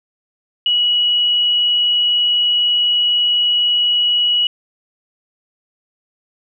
sine tone, 2922 Hz, F#7, 22 cents flat, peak -12 dBFS, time 0.66-4.47 s, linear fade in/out 2 ms, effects none

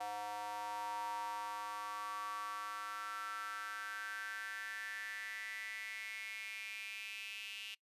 square tone with high-pass filter sweep, 103.83 Hz, G#2, in tune, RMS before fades -44 dBFS, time 0-7.75 s, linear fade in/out 10 ms, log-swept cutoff 780 to 2800 Hz, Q 7.1, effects noise-tail reverb RT60 0.1 s tail -23 dB re dry + resampled to 32000 Hz

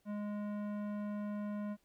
sine tone with tanh clipping, 207.3 Hz, G#3, 3 cents flat, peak -39 dBFS, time 0.05-1.77 s, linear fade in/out 50 ms, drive 15 dB, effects pink hiss -75 dBFS RMS until 1.84 s

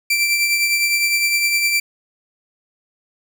sawtooth tone with tremolo, 2346 Hz, D7, 2 cents flat, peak -10 dBFS, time 0.1-1.8 s, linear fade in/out 5 ms, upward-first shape triangle, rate 9.8 Hz, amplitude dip 45%, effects none

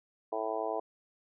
harmonic tone, 110 Hz, A2, in tune, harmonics 3 / 4 / 5 / 6 / 7 / 8 / 9, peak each -43 / -37 / -41 / -36 / -38 / -44 / -41 dBFS, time 0.32-0.8 s, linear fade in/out 5 ms, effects none

